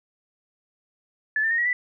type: tone with pitch steps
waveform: sine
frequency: 1730 / 1788.9 / 1849.9 / 1912.9 / 1978.1 Hz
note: A6 / A6 / A#6 / A#6 / B6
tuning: -30 / +28 / -14 / +44 / +2 cents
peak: -20 dBFS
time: 1.36-1.73 s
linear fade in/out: 2 ms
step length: 74 ms
effects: none